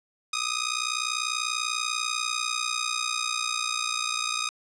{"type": "ring-modulated tone", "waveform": "10% pulse", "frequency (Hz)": 1244.5, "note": "D#6", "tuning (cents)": 0, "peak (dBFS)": -15, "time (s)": [0.33, 4.49], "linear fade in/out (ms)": 2, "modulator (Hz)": 30.1, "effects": ["low-pass 9000 Hz 12 dB/octave"]}